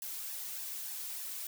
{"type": "noise with flanger", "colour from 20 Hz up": "blue", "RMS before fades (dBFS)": -41, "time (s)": [0.02, 1.47], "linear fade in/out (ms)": 2, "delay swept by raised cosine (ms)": [1.1, 2.8], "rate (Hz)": 3.4, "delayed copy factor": 0.7, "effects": []}